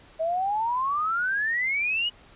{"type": "exponential sweep", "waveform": "sine", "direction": "up", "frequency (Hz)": [631, 2960], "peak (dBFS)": -23, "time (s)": [0.19, 2.1], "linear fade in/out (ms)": 20, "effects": ["pink hiss -53 dBFS RMS until 2.35 s", "resampled to 8000 Hz"]}